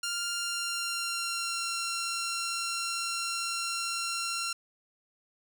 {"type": "tone with pitch glide", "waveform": "10% pulse", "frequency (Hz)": [1396.9, 1368.9], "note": ["F6", "F6"], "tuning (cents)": [0, -35], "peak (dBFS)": -22, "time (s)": [0.03, 4.53], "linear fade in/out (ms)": 5, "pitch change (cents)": -35, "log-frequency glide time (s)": [0.31, 1.69], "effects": []}